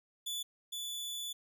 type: tone pair in turn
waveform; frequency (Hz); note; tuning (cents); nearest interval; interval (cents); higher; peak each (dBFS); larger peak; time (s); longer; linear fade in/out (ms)
sawtooth; 3466 / 3466; A7 / A7; -27 / -27; unison; 0; neither; -33 / -35; first; 0.26-0.43 / 0.72-1.33; second; 10
effects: none